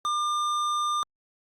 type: tone with hard clipping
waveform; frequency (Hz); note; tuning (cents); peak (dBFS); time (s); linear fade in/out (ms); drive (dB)
sine; 1200; D6; +37; -26; 0.05-1.03; 0; 12
effects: Opus 48 kbps